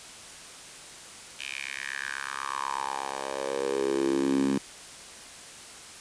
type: tone with high-pass filter sweep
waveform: 10% pulse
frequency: 68.2 Hz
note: C#2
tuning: 28 cents flat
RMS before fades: -30 dBFS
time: 1.39-4.58 s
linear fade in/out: 5 ms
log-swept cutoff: 2700 to 230 Hz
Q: 4.9
effects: white hiss -45 dBFS RMS until 6 s + resampled to 22050 Hz